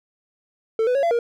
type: tone with pitch steps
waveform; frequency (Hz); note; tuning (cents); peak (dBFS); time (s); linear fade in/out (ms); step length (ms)
triangle; 446.2 / 498.1 / 554 / 679 / 471.3; A4 / B4 / C#5 / F5 / A#4; +24 / +15 / -1 / -49 / +19; -15; 0.79-1.19; 2; 80
effects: none